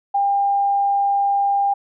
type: tone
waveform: sine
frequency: 800 Hz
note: G5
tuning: 35 cents sharp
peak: -15 dBFS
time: 0.14-1.74 s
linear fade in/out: 10 ms
effects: none